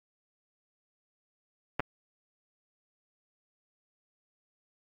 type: clicks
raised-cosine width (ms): 0.5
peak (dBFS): -13 / -16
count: 2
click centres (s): 1.796 / 1.803
effects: AAC 64 kbps